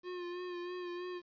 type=tone with vibrato; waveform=square; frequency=356 Hz; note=F4; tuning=33 cents sharp; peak=-40 dBFS; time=0.03-1.22 s; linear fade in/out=50 ms; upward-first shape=sine; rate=3.1 Hz; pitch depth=31 cents each way; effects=resampled to 11025 Hz + 11-bit